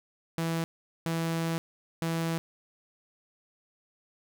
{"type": "tone bursts at uneven times", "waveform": "sawtooth", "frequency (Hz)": 164.81, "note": "E3", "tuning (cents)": 0, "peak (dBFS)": -24, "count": 3, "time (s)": [[0.38, 0.64], [1.06, 1.58], [2.02, 2.38]], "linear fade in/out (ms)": 0, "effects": []}